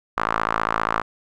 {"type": "tone with band-pass filter", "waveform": "sawtooth", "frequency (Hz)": 55, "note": "A1", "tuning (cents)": 0, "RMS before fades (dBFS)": -23, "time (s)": [0.17, 1.02], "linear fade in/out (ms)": 10, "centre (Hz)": 1200, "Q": 3.2, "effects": []}